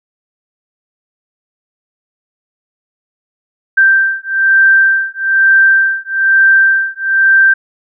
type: beating tone pair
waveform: sine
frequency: 1568 / 1569.1 Hz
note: G6 / G6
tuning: 0 / +1 cents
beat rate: 1.1 Hz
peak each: -10 dBFS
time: 3.77-7.54 s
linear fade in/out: 10 ms
effects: none